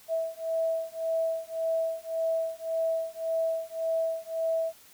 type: beating tone pair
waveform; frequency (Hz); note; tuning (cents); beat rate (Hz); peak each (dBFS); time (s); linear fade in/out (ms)
sine; 652 / 653.8; E5 / E5; -19 / -14; 1.8; -30; 0.08-4.73; 50
effects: white hiss -55 dBFS RMS until 4.93 s